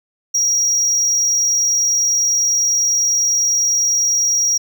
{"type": "tone", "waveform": "triangle", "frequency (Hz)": 5690, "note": "F8", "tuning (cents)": 31, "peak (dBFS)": -12, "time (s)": [0.34, 4.58], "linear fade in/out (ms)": 10, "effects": []}